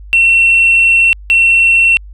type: tone bursts at uneven times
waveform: sine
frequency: 2712 Hz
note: E7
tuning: 49 cents sharp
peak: -4 dBFS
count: 2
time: 0.13-1.13 / 1.3-1.97 s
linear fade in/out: 0 ms
effects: tanh soft clip ceiling -2 dBFS + added 50 Hz sine -29 dBFS peak until 2.13 s